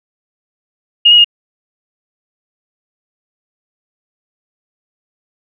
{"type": "tone with pitch steps", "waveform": "sine", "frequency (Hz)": [2847, 2896, 2848], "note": ["F7", "F#7", "F7"], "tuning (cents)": [33, -38, 33], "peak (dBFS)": -3, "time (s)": [1.05, 1.245], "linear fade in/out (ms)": 10, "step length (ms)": 65, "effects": []}